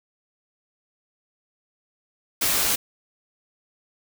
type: noise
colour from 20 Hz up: white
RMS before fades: -22 dBFS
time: 2.41-2.76 s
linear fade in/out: 10 ms
effects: none